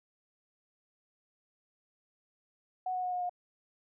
sine tone with pitch steps, 740 / 733.6 / 727.3 / 721 / 714.8 Hz, F#5 / F#5 / F#5 / F#5 / F5, 0 / -15 / -30 / -45 / +40 cents, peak -31 dBFS, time 2.86-3.295 s, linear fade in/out 5 ms, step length 87 ms, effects none

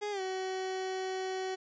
30% pulse tone with pitch glide, 415.3 to 376.5 Hz, G#4 to F#4, 0 to +30 cents, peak -31 dBFS, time 0.01-1.56 s, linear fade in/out 20 ms, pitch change -170 cents, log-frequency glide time 0.11-0.21 s, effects resampled to 16000 Hz + 12-bit

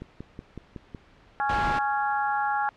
click train, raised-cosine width 3 ms, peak -24 dBFS, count 6, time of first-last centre 0.02-0.948 s, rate 5.39 Hz
harmonic tone, 277.2 Hz, C#4, in tune, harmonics 3 / 4 / 5 / 6, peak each -25 / -34 / -30 / -33 dBFS, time 1.4-2.69 s, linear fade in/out 0 ms
pink noise, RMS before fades -30 dBFS, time 1.49-1.79 s, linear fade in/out 5 ms
effects pink hiss -56 dBFS RMS until 2.76 s + low-pass 3000 Hz 12 dB/octave

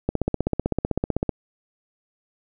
click train, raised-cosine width 2 ms, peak -8 dBFS, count 20, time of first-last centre 0.09-1.293 s, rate 15.8 Hz, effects none

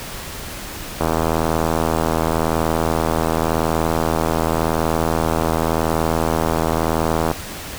click train, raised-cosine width 1 ms, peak -4 dBFS, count 511, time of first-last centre 1.01-7.314 s, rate 80.9 Hz, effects pink hiss -31 dBFS RMS until 7.78 s

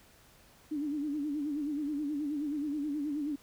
sine tone with vibrato, 293.7 Hz, D4, in tune, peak -31 dBFS, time 0.71-3.36 s, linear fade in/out 10 ms, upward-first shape sine, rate 9.4 Hz, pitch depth 89 cents each way, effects pink hiss -60 dBFS RMS until 3.42 s

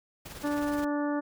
pink noise with tremolo, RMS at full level -41 dBFS, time 0.25-0.85 s, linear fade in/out 10 ms, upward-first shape triangle, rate 19 Hz, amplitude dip 60%
harmonic tone, 291.9 Hz, D4, 10 cents flat, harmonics 1 / 2 / 3 / 4 / 5 / 6, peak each -28 / -34 / -38 / -40 / -42 / -44 dBFS, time 0.43-1.21 s, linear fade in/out 20 ms
effects none

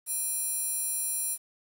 square tone with high-pass filter, 825 Hz, G#5, 12 cents flat, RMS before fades -31 dBFS, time 0.06-1.38 s, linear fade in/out 50 ms, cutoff 9900 Hz, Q 3.2, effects 9-bit

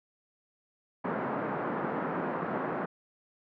pink band-pass noise, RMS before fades -33 dBFS, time 1.04-2.86 s, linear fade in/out 10 ms, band 180 to 1500 Hz, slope 24 dB/octave, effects none

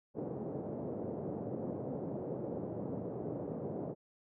white band-pass noise, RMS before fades -40 dBFS, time 0.14-3.95 s, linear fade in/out 50 ms, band 110 to 540 Hz, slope 24 dB/octave, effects none

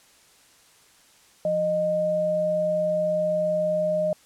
sine tone pair together, 174.61 / 615.8 Hz, F3 / D#5, 0 / -18 cents, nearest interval octave + minor seventh, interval 2182 cents, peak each -32 / -21 dBFS, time 1.45-4.13 s, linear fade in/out 2 ms, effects white hiss -56 dBFS RMS until 4.25 s + low-pass 10000 Hz 12 dB/octave

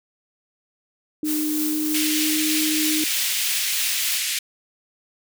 sine tone with pitch glide, 305.2 to 308.9 Hz, D#4 to D#4, -33 to -12 cents, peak -22 dBFS, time 1.23-3.04 s, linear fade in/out 2 ms, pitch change +21 cents, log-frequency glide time 1.42-2.48 s
blue noise with tremolo, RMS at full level -26 dBFS, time 1.24-4.21 s, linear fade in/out 50 ms, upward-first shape triangle, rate 3.2 Hz, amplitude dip 35%
pink band-pass noise, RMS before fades -25 dBFS, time 1.94-4.39 s, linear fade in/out 5 ms, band 2200 to 14000 Hz, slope 24 dB/octave
effects none

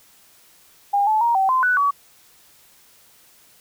sine tone with pitch steps, 807 / 866 / 939 / 770 / 1033 / 1486 / 1135 Hz, G#5 / A5 / A#5 / G5 / C6 / F#6 / C#6, -50 / -28 / +12 / -31 / -22 / +7 / +41 cents, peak -15 dBFS, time 0.93-1.91 s, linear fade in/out 10 ms, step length 140 ms, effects white hiss -53 dBFS RMS until 3.6 s

